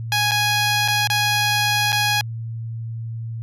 10% pulse tone with dropouts, 830.6 Hz, G#5, in tune, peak -9 dBFS, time 0.12-2.21 s, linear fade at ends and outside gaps 1 ms, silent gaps 0.311-0.317 / 0.878-0.883 / 1.073-1.1 / 1.921-1.927 s, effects added 114 Hz sine -26 dBFS peak until 3.42 s + low-pass 12000 Hz 12 dB/octave

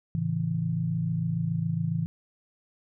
sine chord, A major, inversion none, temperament equal with one note detuned, 110 / 137.71 / 164.81 Hz, A2 / C#3 / E3, 0 / -11 / 0 cents, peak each -32 / -32 / -27 dBFS, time 0.15-2.06 s, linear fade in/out 0 ms, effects none

